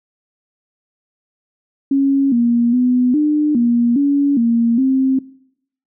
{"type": "tone with pitch steps", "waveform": "sine", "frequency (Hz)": [274.9, 236.7, 249.4, 299.9, 237.4, 282.9, 232.6, 264.4], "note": ["C#4", "A#3", "B3", "D4", "A#3", "C#4", "A#3", "C4"], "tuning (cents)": [-14, 27, 17, 36, 32, 35, -4, 18], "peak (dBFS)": -11, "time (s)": [1.91, 5.19], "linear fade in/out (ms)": 5, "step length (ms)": 410, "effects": ["noise-tail reverb RT60 0.7 s tail -21 dB re dry"]}